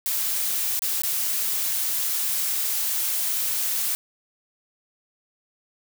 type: noise with dropouts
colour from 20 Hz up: blue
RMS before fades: -25 dBFS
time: 0.06-3.95 s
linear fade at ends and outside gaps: 0 ms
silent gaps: 0.792-0.821 / 1.019-1.035 s
effects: none